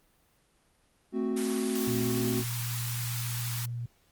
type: chord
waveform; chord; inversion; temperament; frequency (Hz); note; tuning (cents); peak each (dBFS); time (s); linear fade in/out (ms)
triangle; F# diminished; first; equal with one note detuned; 221.3 / 261.6 / 370; A3 / C4 / F#4; +10 / 0 / 0; -30; 1.12-2.44; 50
type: high-pass noise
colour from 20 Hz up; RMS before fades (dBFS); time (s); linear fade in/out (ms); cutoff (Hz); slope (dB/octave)
white; -37; 1.36-3.66; 10; 800; 48
type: tone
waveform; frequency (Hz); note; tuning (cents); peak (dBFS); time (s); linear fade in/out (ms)
sine; 119.1; A#2; +38; -32; 1.87-3.86; 5
effects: pink hiss -67 dBFS RMS until 4.11 s + Opus 32 kbps